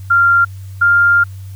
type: tone pair in turn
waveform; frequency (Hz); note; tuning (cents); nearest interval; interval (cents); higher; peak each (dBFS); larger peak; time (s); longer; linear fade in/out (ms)
sine; 1388 / 1399.3; F6 / F6; -11 / +3; unison; 14; second; -7; neither; 0.1-0.45 / 0.81-1.24; second; 10
effects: added 96 Hz sine -27 dBFS peak until 1.55 s + white hiss -48 dBFS RMS until 1.55 s